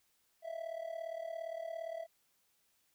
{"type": "tone with amplitude modulation", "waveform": "triangle", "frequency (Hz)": 659.3, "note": "E5", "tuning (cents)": 0, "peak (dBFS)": -34, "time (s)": [0.42, 2.07], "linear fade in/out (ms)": 50, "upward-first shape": "sine", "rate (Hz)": 37.4, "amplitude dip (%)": 80, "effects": ["white hiss -75 dBFS RMS until 2.94 s"]}